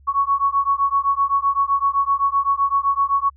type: beating tone pair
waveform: sine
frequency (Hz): 1108.7 / 1116.5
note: C#6 / C#6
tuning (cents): 0 / +12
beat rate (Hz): 7.8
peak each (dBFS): -19 / -19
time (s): 0.07-3.3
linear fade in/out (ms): 20
effects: added 69 Hz sine -47 dBFS peak until 3.36 s